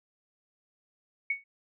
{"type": "tone with exponential decay", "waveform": "sine", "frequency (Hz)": 2223, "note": "C#7", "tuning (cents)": 4, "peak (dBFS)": -23, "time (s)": [1.3, 1.44], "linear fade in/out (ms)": 5, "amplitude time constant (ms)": 30, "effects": []}